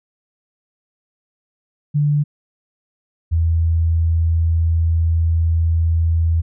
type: tone pair in turn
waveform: sine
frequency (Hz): 146.83 / 82.41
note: D3 / E2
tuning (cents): 0 / 0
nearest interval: minor seventh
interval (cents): 1000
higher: first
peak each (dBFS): -13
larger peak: neither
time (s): 1.94-2.24 / 3.31-6.42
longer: second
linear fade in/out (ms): 20
effects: none